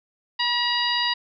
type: harmonic tone with a mistuned harmonic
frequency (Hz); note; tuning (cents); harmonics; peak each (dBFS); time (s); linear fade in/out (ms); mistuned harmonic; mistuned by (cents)
957; A#5; +45; 1 / 2 / 3 / 4 / 5; -27 / -27 / -27 / -27 / -27; 0.39-1.14; 10; 1; +25
effects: none